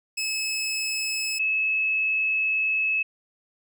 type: tone pair in turn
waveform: 20% pulse / sine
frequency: 2591 / 2591 Hz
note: E7 / E7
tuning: -30 / -30 cents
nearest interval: unison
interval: 0 cents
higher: neither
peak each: -21 dBFS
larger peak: neither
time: 0.17-1.39 / 1.39-3.03 s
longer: second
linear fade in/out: 10 ms
effects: none